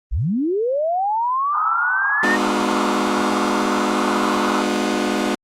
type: linear sweep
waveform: sine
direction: up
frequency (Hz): 36.32 to 1864.7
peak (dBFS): -17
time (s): 0.11-2.37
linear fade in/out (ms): 20
type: band-pass noise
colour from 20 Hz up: white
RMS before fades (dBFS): -25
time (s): 1.51-4.65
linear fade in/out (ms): 50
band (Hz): 820 to 1400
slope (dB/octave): 96
type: chord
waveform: sawtooth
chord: G# diminished seventh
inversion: none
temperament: just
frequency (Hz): 207.7 / 249.2 / 299 / 358.8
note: G#3 / B3 / D4 / F4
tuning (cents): 0 / +16 / +31 / +47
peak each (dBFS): -20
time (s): 2.23-5.35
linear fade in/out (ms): 5
effects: low-pass 9000 Hz 12 dB/octave + Opus 24 kbps